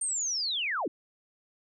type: linear sweep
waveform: sine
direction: down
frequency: 8870 to 220 Hz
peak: -28 dBFS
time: 0.01-0.88 s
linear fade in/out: 5 ms
effects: none